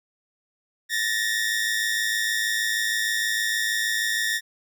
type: tone pair together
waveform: sawtooth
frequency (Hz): 1765.6 / 1872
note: A6 / A#6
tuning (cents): +5 / +7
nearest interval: minor second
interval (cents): 102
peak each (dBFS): -22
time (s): 0.89-4.41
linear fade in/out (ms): 50
effects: none